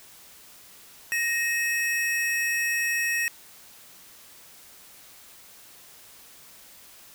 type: tone pair together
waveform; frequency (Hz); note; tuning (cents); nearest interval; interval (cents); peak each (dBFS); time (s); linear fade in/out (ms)
square; 1869 / 2579; A#6 / E7; +4 / -39; tritone; 557; -26 / -29; 1.12-3.28; 0
effects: white hiss -50 dBFS RMS until 7.14 s